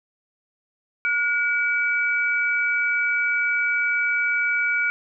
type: tone pair together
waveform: sine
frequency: 1443 / 2291 Hz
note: F#6 / D7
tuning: -44 / -44 cents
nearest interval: minor sixth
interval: 800 cents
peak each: -22 dBFS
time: 1.05-4.9 s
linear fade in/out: 0 ms
effects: none